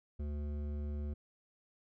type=tone with hard clipping; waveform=sine; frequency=73.42 Hz; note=D2; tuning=in tune; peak=-38 dBFS; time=0.19-1.14 s; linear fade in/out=10 ms; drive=12 dB; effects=none